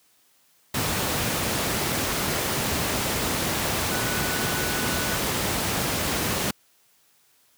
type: tone in noise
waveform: sine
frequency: 1482 Hz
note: F#6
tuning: 2 cents sharp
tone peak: -33 dBFS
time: 3.91-5.16 s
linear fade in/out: 5 ms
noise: pink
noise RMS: -25 dBFS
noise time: 0.74-6.51 s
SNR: -11 dB
effects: white hiss -62 dBFS RMS until 7.57 s + high-pass 80 Hz 12 dB/octave